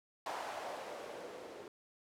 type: noise with low-pass filter sweep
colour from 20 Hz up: violet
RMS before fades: -45 dBFS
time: 0.26-1.68 s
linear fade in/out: 2 ms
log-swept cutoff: 830 to 400 Hz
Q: 2.3
effects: none